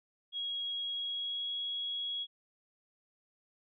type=tone with pitch glide; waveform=sine; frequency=3303 to 3326 Hz; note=G#7 to G#7; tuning=-10 to +2 cents; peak=-34 dBFS; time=0.32-2.27 s; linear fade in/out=50 ms; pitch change=+12 cents; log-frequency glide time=0.89-1.52 s; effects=none